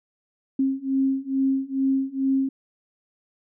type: beating tone pair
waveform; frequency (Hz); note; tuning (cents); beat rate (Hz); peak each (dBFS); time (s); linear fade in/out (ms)
sine; 267.2 / 269.5; C4 / C#4; +36 / -49; 2.3; -24 / -23; 0.59-2.49; 5
effects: none